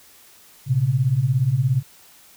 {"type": "beating tone pair", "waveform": "sine", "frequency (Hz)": [117.4, 134.4], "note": ["A#2", "C3"], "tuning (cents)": [13, 47], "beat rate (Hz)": 17, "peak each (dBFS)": [-21, -18], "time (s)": [0.66, 1.83], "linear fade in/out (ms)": 50, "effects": ["white hiss -50 dBFS RMS until 2.36 s"]}